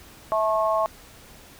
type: harmonic tone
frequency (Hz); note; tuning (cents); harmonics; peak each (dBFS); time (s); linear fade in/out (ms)
217.5; A3; -20; 3 / 4 / 5; -22 / -28 / -24; 0.32-0.86; 0
effects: pink hiss -48 dBFS RMS until 1.59 s